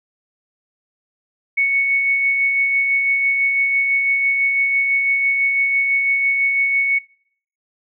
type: tone with tremolo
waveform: sine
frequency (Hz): 2217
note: C#7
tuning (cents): 0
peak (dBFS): -13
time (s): 1.57-6.99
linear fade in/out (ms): 10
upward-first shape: sine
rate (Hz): 6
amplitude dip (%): 30
effects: noise-tail reverb RT60 0.6 s tail -24 dB re dry